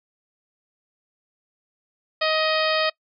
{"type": "harmonic tone with a mistuned harmonic", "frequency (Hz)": 628, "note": "D#5", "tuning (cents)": 16, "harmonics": [1, 2, 3, 4, 5, 6, 7, 8], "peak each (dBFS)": [-23, -26, -28, -29, -30, -31, -31, -32], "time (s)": [2.21, 2.9], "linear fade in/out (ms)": 10, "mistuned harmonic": 8, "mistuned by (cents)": -34, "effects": ["noise-tail reverb RT60 0.1 s tail -23 dB re dry"]}